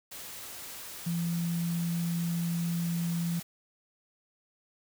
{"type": "tone in noise", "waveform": "sine", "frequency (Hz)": 170, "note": "F3", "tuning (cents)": -46, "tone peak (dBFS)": -28, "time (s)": [1.06, 3.4], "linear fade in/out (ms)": 10, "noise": "white", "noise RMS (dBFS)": -43, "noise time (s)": [0.11, 3.43], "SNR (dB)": 12, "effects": []}